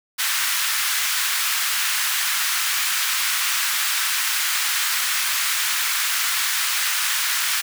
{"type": "high-pass noise", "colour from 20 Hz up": "pink", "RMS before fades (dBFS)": -22, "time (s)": [0.18, 7.62], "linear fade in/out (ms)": 20, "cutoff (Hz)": 1300, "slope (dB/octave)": 24, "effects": []}